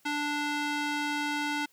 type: tone with band-pass filter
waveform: square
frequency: 293.7 Hz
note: D4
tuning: in tune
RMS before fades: -31 dBFS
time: 0.05-1.66 s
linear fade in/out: 10 ms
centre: 2100 Hz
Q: 0.61
effects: white hiss -65 dBFS RMS until 1.72 s + high-pass 80 Hz 12 dB/octave